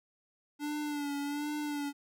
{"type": "tone with vibrato", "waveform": "square", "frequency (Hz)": 291.3, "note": "D4", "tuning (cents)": -14, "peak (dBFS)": -34, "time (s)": [0.59, 1.93], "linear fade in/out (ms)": 50, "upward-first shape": "sine", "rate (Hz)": 1.3, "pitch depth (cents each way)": 43, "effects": []}